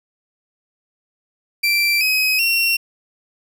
30% pulse tone with pitch steps, 2349 / 2532 / 2730 Hz, D7 / D#7 / F7, 0 / +30 / -40 cents, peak -12 dBFS, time 1.63-2.77 s, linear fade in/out 10 ms, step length 380 ms, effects none

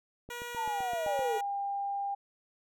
click train, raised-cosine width 2 ms, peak -33 dBFS, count 8, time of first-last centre 0.29-1.192 s, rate 7.76 Hz
10% pulse tone, 480 Hz, B4, 49 cents flat, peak -30 dBFS, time 0.3-1.41 s, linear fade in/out 5 ms
sine linear sweep, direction down, 932.3 to 415.3 Hz, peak -31 dBFS, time 0.56-1.39 s, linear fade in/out 20 ms
sine tone with pitch glide, 804 to 799.4 Hz, G5 to G5, +44 to +34 cents, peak -31 dBFS, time 1.06-2.15 s, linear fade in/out 10 ms, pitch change -10 cents, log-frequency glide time 1.46-1.58 s
effects none

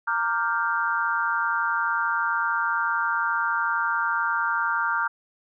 sine chord, G minor seventh, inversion first, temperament equal with one note detuned, 923.8 / 1174.7 / 1396.9 / 1568 Hz, Bb5 / D6 / F6 / G6, -16 / 0 / 0 / 0 cents, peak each -28 / -29 / -25 / -29 dBFS, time 0.07-5.08 s, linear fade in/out 10 ms, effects none

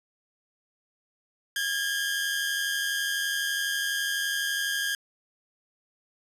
sawtooth tone cluster, 1629 / 1721 / 3115 Hz, G#6 / A6 / G7, -34 / -39 / -12 cents, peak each -24 / -32 / -32 dBFS, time 1.56-4.95 s, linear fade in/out 2 ms, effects resampled to 32000 Hz

